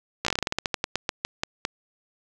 slowing click train, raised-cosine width 0.2 ms, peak -7 dBFS, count 19, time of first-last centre 0.25-1.651 s, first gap 15 ms, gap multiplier 1.17, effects none

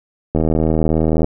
click train, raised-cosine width 2 ms, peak -3 dBFS, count 72, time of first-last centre 0.35-1.244 s, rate 79.4 Hz, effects none

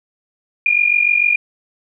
sine tone with amplitude modulation, 2422 Hz, D#7, 47 cents flat, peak -8 dBFS, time 0.66-1.36 s, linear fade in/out 2 ms, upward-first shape sine, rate 46.7 Hz, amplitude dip 80%, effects none

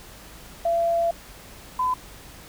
sine tone pair in turn, 677 / 1011.1 Hz, E5 / B5, +46 / +40 cents, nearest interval perfect fifth, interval 694 cents, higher second, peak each -19 / -20 dBFS, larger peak first, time 0.65-1.11 / 1.79-1.94 s, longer first, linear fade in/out 5 ms, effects added 50 Hz sine -50 dBFS peak until 2.48 s + pink hiss -45 dBFS RMS until 2.48 s

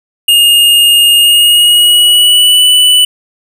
square tone with pitch glide, 2840 to 2976 Hz, F7 to F#7, +28 to +9 cents, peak -4 dBFS, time 0.28-3.05 s, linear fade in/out 5 ms, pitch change +81 cents, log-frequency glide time 1.18-2.63 s, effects none

